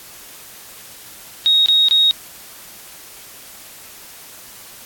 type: tone bursts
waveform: sine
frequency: 3760 Hz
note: A#7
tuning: 14 cents sharp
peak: -10 dBFS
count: 3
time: 1.46-2.11 s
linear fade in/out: 0 ms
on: 200 ms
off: 25 ms
effects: white hiss -39 dBFS RMS until 4.85 s + AAC 64 kbps